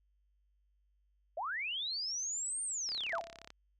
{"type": "linear two-way sweep", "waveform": "sine", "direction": "up then down", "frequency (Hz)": [576, 8910, 576], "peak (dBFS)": -35, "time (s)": [1.37, 3.21], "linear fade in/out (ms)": 5, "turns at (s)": 2.63}
{"type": "click train", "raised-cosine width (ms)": 0.2, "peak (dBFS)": -31, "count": 22, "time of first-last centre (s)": [2.89, 3.504], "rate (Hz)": 34.2}
{"type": "tone with exponential decay", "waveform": "sine", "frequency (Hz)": 671, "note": "E5", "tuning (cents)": 31, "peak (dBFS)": -33, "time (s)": [3.13, 3.48], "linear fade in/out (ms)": 2, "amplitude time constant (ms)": 74}
{"effects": ["added 50 Hz sine -70 dBFS peak until 3.79 s"]}